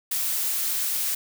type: noise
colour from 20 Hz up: blue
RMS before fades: -26 dBFS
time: 0.11-1.15 s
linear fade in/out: 5 ms
effects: none